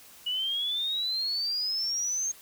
sine exponential sweep, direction up, 2918 to 6480 Hz, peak -27 dBFS, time 0.26-2.32 s, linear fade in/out 10 ms, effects white hiss -52 dBFS RMS until 2.41 s

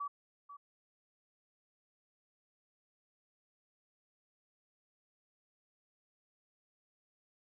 sine tone with echo, 1144 Hz, D6, 46 cents flat, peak -36 dBFS, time 0-0.08 s, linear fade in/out 10 ms, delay 490 ms, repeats 1, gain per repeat -12 dB, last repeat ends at 0.57 s, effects none

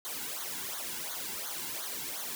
white noise with flanger, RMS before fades -38 dBFS, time 0.05-2.35 s, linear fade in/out 0 ms, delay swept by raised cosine 0.38 to 1.68 ms, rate 2.8 Hz, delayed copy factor -0.85, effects none

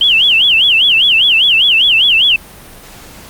sine tone with vibrato, 2996 Hz, F#7, 21 cents sharp, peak -6 dBFS, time 0.01-2.36 s, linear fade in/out 2 ms, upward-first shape sine, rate 5 Hz, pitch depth 230 cents each way, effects pink hiss -35 dBFS RMS until 3.29 s + Opus 48 kbps

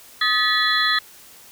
sine tone cluster, 1258 / 1734 / 1939 / 3392 / 4061 Hz, D#6 / A6 / B6 / G#7 / B7, +19 / -26 / -32 / +36 / +48 cents, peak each -23 dBFS, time 0.21-0.99 s, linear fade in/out 5 ms, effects white hiss -46 dBFS RMS until 1.51 s

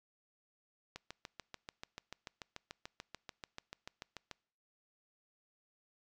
click train, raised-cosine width 0.2 ms, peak -27 dBFS, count 24, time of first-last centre 0.96-4.313 s, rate 6.86 Hz, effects noise-tail reverb RT60 0.6 s tail -25 dB re dry

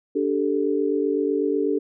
sine chord, D suspended fourth, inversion none, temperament equal with one note detuned, 291.1 / 392 / 440 Hz, D4 / G4 / A4, -15 / 0 / 0 cents, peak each -24 dBFS, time 0.15-1.79 s, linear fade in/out 10 ms, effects none

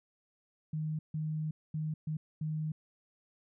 sine tone bursts at uneven times, 155.2 Hz, D#3, 4 cents flat, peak -32 dBFS, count 5, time 0.73-0.99 / 1.14-1.51 / 1.74-1.94 / 2.07-2.17 / 2.41-2.72 s, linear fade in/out 5 ms, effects none

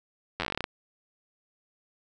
slowing click train, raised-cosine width 0.3 ms, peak -13 dBFS, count 13, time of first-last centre 0.4-0.641 s, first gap 10 ms, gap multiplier 1.12, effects none

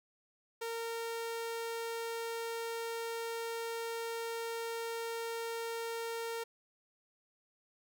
sawtooth tone, 460 Hz, A#4, 23 cents flat, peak -33 dBFS, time 0.61-6.44 s, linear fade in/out 10 ms, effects none

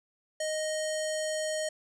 square tone with low-pass filter, 622.3 Hz, D#5, in tune, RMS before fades -32 dBFS, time 0.4-1.69 s, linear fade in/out 5 ms, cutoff 7900 Hz, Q 3.4, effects none

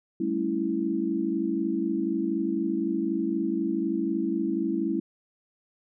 sine chord, A dominant seventh, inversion third, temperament equal, 196 / 220 / 277.2 / 329.6 Hz, G3 / A3 / C#4 / E4, 0 / 0 / 0 / 0 cents, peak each -32 / -32 / -31 / -27 dBFS, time 0.2-5 s, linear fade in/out 5 ms, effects none

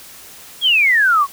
sine exponential sweep, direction down, 3386 to 1075 Hz, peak -10 dBFS, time 0.61-1.27 s, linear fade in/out 50 ms, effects white hiss -39 dBFS RMS until 1.32 s

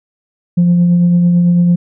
sine tone with tremolo, 174.61 Hz, F3, in tune, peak -4 dBFS, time 0.57-1.76 s, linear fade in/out 10 ms, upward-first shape triangle, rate 9 Hz, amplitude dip 30%, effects tanh soft clip ceiling -4 dBFS

